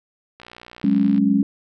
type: click train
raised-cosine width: 0.3 ms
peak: -24 dBFS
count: 48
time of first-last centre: 0.4-1.179 s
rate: 60.3 Hz
type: chord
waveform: sine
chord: F# suspended second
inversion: none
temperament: just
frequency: 185 / 208.1 / 277.5 Hz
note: F#3 / G#3 / C#4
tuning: 0 / +4 / +2 cents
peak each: -22 / -17 / -18 dBFS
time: 0.84-1.43 s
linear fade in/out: 2 ms
effects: none